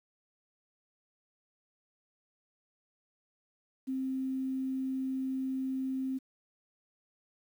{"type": "tone with quantisation", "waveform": "sine", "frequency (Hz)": 263.3, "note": "C4", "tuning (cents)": 11, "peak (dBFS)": -31, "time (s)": [3.87, 6.19], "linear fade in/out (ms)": 20, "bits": 10, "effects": []}